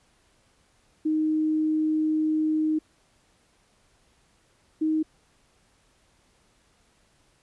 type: tone pair in turn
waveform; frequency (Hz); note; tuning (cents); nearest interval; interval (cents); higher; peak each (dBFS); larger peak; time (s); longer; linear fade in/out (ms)
sine; 311.1 / 313.3; D#4 / D#4; 0 / +12; unison; 12; second; -21 / -21; neither; 1.05-2.79 / 4.81-5.03; first; 10
effects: pink hiss -64 dBFS RMS until 7.42 s + resampled to 24000 Hz